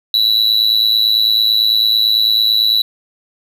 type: tone with amplitude modulation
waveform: triangle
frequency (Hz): 3932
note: B7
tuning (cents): -8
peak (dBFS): -5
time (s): 0.14-2.82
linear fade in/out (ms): 2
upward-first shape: sine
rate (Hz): 109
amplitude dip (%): 85
effects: none